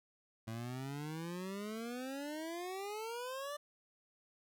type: exponential sweep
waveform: 25% pulse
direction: up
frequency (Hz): 110 to 595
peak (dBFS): -37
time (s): 0.47-3.57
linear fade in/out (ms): 10
effects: none